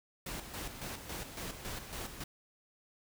pink noise with tremolo, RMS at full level -41 dBFS, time 0.26-2.24 s, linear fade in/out 5 ms, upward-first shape square, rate 3.6 Hz, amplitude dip 55%, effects none

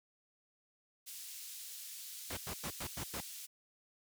white band-pass noise, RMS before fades -48 dBFS, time 1.06-3.47 s, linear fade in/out 20 ms, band 3300 to 16000 Hz, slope 12 dB/octave
pink noise bursts, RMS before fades -41 dBFS, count 6, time 2.3-3.205 s, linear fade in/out 5 ms, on 70 ms, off 97 ms
effects high-pass 60 Hz 12 dB/octave

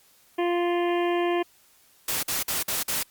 harmonic tone, 348.6 Hz, F4, 3 cents flat, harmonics 1 / 2 / 3 / 5 / 6 / 7 / 8 / 9, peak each -23 / -29 / -33 / -37 / -39 / -40 / -41 / -42 dBFS, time 0.38-1.43 s, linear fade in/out 10 ms
white noise bursts, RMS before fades -27 dBFS, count 5, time 2.08-3.03 s, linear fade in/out 5 ms, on 150 ms, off 50 ms
effects white hiss -59 dBFS RMS until 3.1 s + Opus 48 kbps

